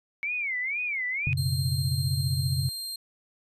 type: tone with vibrato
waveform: sine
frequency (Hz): 2217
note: C#7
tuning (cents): 0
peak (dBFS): -27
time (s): 0.23-1.33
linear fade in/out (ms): 0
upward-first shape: sine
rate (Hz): 2.1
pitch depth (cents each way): 200
type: chord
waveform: sine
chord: F# suspended fourth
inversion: none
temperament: equal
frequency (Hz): 92.5 / 123.47 / 138.59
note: F#2 / B2 / C#3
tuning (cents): 0 / 0 / 0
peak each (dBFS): -30 / -30 / -27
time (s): 1.27-2.69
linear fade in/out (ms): 0
type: tone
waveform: sawtooth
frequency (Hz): 4186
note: C8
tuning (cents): 0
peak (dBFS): -30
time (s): 1.37-2.96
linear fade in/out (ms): 5
effects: resampled to 32000 Hz